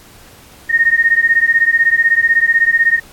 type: beating tone pair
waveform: sine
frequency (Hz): 1841 / 1857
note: A#6 / A#6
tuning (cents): -22 / -7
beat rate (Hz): 16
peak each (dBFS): -12 / -12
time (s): 0.69-3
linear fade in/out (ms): 20
effects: pink hiss -42 dBFS RMS until 3.12 s + AAC 64 kbps